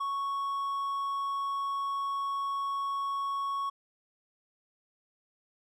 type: tone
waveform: triangle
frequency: 1108.7 Hz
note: C#6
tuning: in tune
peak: -28 dBFS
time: 0-3.7 s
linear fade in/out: 10 ms
effects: none